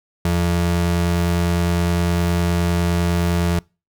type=ring-modulated tone; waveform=square; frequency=128.5 Hz; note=C3; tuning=31 cents flat; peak=-14 dBFS; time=0.25-3.59 s; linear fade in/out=2 ms; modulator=44.9 Hz; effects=noise-tail reverb RT60 0.3 s tail -26 dB re dry